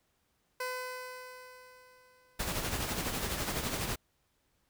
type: tone with exponential decay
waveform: 15% pulse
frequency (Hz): 506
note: B4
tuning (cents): +42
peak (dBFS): -27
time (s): 0.6-2.81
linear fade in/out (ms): 5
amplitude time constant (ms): 480
type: noise with tremolo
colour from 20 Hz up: pink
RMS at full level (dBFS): -33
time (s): 2.39-3.96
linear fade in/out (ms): 10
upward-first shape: sine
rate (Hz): 12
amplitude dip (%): 45
effects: pink hiss -75 dBFS RMS until 4.69 s